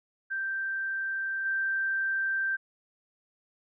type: tone with level steps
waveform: sine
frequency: 1568 Hz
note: G6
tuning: in tune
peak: -29 / -26 dBFS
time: 0.3-2.57 s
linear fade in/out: 20 ms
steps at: 1.45 s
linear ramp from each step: 10 ms
effects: none